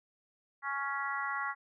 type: harmonic tone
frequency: 278.2 Hz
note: C#4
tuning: 6 cents sharp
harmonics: 3 / 4 / 5 / 6 / 7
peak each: -41 / -37 / -38 / -42 / -39 dBFS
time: 0.62-1.55 s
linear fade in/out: 50 ms
effects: none